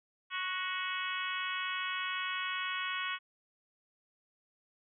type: harmonic tone with a mistuned harmonic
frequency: 368.8 Hz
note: F#4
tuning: 6 cents flat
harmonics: 3 / 4 / 5 / 6 / 7 / 8 / 9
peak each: -39 / -40 / -41 / -42 / -42 / -43 / -44 dBFS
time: 0.3-3.19 s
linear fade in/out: 50 ms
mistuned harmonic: 5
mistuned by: +35 cents
effects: none